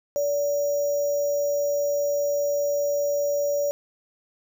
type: tone with sample-and-hold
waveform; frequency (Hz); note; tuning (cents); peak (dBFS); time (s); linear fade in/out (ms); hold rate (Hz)
sine; 575; D5; -37; -21; 0.16-3.71; 0; 6300
effects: none